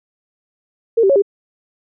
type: tone with pitch steps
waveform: sine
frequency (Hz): 457.9 / 388.4 / 554 / 400.3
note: A#4 / G4 / C#5 / G4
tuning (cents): -31 / -16 / -1 / +36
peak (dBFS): -9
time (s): 0.97-1.222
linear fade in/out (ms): 10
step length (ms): 63
effects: none